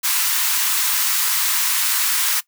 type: high-pass noise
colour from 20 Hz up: white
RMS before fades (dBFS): -19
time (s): 0.03-2.41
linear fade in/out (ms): 20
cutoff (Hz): 910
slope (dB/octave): 48
effects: noise-tail reverb RT60 0.1 s tail -19 dB re dry